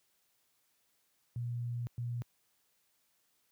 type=tone bursts at uneven times; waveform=sine; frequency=119.9 Hz; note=A#2; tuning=49 cents sharp; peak=-34 dBFS; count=2; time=1.36-1.87 / 1.98-2.22 s; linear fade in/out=0 ms; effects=white hiss -75 dBFS RMS until 3.51 s + high-pass 60 Hz 12 dB/octave